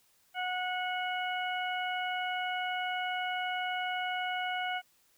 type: harmonic tone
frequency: 732 Hz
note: F#5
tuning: 19 cents flat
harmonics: 1 / 2 / 3 / 4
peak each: -34 / -37 / -39 / -40 dBFS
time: 0.34-4.82 s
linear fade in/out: 50 ms
effects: white hiss -68 dBFS RMS until 5.17 s